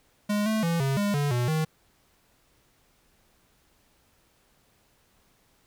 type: tone with pitch steps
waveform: square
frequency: 207.2 / 218.4 / 168.1 / 135.9 / 203.8 / 144.4 / 122 / 157.2 Hz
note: G#3 / A3 / E3 / C#3 / G#3 / D3 / B2 / D#3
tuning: -4 / -13 / +34 / -34 / -32 / -29 / -21 / +18 cents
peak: -24 dBFS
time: 0.29-1.65 s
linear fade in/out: 10 ms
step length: 170 ms
effects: pink hiss -65 dBFS RMS until 5.66 s